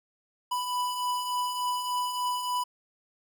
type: beating tone pair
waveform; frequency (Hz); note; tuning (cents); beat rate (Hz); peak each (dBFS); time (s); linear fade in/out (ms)
square; 987.8 / 991.2; B5 / B5; 0 / +6; 3.4; -38 / -29; 0.51-2.64; 10
effects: none